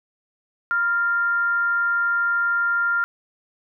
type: tone with frequency modulation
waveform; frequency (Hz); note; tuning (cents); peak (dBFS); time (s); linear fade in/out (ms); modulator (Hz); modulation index
sine; 1396.9; F6; 0; -18; 0.71-3.04; 0; 415; 0.22
effects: none